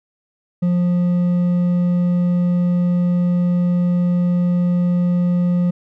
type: tone with hard clipping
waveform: triangle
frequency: 176.7 Hz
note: F3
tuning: 21 cents sharp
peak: -15 dBFS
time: 0.62-5.71 s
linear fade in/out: 10 ms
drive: 7 dB
effects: none